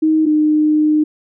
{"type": "tone pair in turn", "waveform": "sine", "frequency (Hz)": [313.8, 305], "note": ["D#4", "D#4"], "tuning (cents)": [15, -34], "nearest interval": "unison", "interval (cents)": 49, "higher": "first", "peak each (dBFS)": -10, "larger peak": "neither", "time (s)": [[0.02, 0.26], [0.26, 1.04]], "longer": "second", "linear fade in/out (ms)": 10, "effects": []}